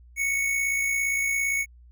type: tone with amplitude modulation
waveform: square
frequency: 2217 Hz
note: C#7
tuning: in tune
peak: -22 dBFS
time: 0.16-1.66 s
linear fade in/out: 50 ms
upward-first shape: sine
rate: 57.5 Hz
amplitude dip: 40%
effects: added 60 Hz sine -48 dBFS peak until 1.91 s